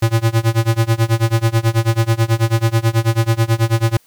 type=tone with tremolo; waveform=square; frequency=113.7 Hz; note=A#2; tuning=43 cents flat; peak=-10 dBFS; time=0.02-3.97 s; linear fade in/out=5 ms; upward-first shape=sine; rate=9.2 Hz; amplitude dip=95%; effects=white hiss -54 dBFS RMS until 4.06 s